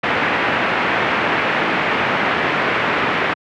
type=low-pass noise; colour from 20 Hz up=white; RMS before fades=-18 dBFS; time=0.03-3.34 s; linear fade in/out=10 ms; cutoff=2300 Hz; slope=24 dB/octave; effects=high-pass 150 Hz 12 dB/octave